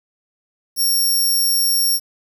10% pulse tone, 5520 Hz, F8, 21 cents flat, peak -9 dBFS, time 0.76-2 s, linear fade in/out 50 ms, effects 7-bit

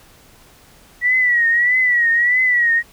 sine tone with vibrato, 1936 Hz, B6, 35 cents flat, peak -12 dBFS, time 1.01-2.83 s, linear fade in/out 50 ms, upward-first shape triangle, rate 1.6 Hz, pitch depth 97 cents each way, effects pink hiss -48 dBFS RMS until 2.92 s

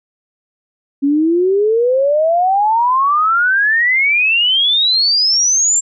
sine exponential sweep, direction up, 274.1 to 7480 Hz, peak -10 dBFS, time 1.02-5.81 s, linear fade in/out 20 ms, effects none

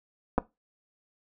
clicks, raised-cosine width 1 ms, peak -10 dBFS, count 2, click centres 0.38 / 0.384 s, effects noise-tail reverb RT60 0.2 s tail -19 dB re dry

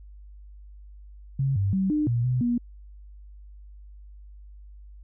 sine tone with pitch steps, 136 / 98.5 / 191.3 / 301.5 / 118.7 / 125.9 / 240.1 Hz, C#3 / G2 / G3 / D4 / A#2 / B2 / B3, -33 / +9 / -42 / +46 / +32 / +34 / -49 cents, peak -21 dBFS, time 1.39-2.58 s, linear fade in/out 5 ms, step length 170 ms, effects added 50 Hz sine -43 dBFS peak until 5.03 s

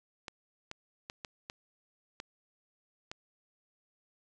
clicks, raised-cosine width 0.2 ms, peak -23 dBFS, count 7, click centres 0.282 / 0.714 / 1.099 / 1.248 / 1.499 / 2.201 / 3.115 s, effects resampled to 22050 Hz + 9-bit

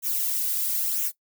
violet noise with flanger, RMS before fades -26 dBFS, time 0.02-1.12 s, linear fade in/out 50 ms, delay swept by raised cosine 0.21 to 2.31 ms, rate 1 Hz, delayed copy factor -0.65, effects noise-tail reverb RT60 0.1 s tail -18 dB re dry

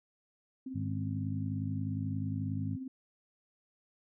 sine tone with tremolo, 261.6 Hz, C4, in tune, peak -36 dBFS, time 0.66-2.88 s, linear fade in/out 5 ms, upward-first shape sine, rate 20 Hz, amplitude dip 50%
harmonic tone, 51.2 Hz, G#1, 24 cents flat, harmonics 2 / 3 / 4, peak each -35 / -39 / -41 dBFS, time 0.74-2.77 s, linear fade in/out 20 ms
effects none

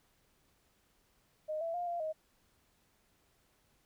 sine tone with pitch steps, 618 / 665 / 705 / 691 / 628 Hz, D#5 / E5 / F5 / F5 / D#5, -12 / +15 / +16 / -19 / +16 cents, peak -34 dBFS, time 1.48-2.13 s, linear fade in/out 20 ms, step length 130 ms, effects pink hiss -72 dBFS RMS until 3.85 s

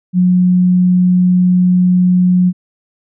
sine tone, 180.9 Hz, F#3, 39 cents flat, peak -7 dBFS, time 0.13-2.53 s, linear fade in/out 50 ms, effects none

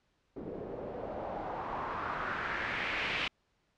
white noise with low-pass filter sweep, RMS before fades -37 dBFS, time 0.36-3.28 s, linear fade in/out 5 ms, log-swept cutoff 380 to 2800 Hz, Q 2.4, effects pink hiss -75 dBFS RMS until 3.77 s + low-pass 5000 Hz 12 dB/octave

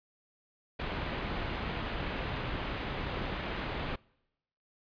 pink low-pass noise, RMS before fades -36 dBFS, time 0.79-3.96 s, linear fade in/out 10 ms, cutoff 3400 Hz, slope 24 dB/octave, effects noise-tail reverb RT60 0.9 s tail -26 dB re dry + resampled to 11025 Hz

